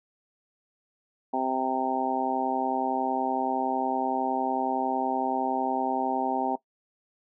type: harmonic tone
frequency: 130.81 Hz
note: C3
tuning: in tune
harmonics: 2 / 3 / 4 / 5 / 6 / 7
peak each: -31 / -35 / -38 / -33 / -28 / -31 dBFS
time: 1.33-6.56 s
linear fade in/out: 10 ms
effects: noise-tail reverb RT60 0.1 s tail -18 dB re dry